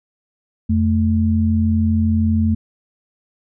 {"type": "tone pair together", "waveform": "sine", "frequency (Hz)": [87.31, 220], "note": ["F2", "A3"], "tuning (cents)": [0, 0], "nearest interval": "octave + major third", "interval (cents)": 1600, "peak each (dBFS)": -16, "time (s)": [0.69, 2.55], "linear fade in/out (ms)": 10, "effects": []}